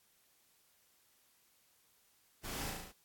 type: noise with echo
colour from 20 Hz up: pink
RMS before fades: -44 dBFS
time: 2.43-2.71 s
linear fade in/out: 20 ms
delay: 36 ms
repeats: 6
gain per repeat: -2 dB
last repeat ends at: 2.926 s
effects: white hiss -71 dBFS RMS until 3.04 s + AAC 64 kbps